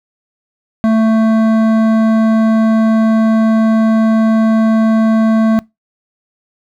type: tone with hard clipping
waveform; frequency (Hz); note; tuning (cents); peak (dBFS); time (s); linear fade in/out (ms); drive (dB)
sine; 221.8; A3; +14; -10; 0.84-5.59; 0; 12
effects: noise-tail reverb RT60 0.2 s tail -24 dB re dry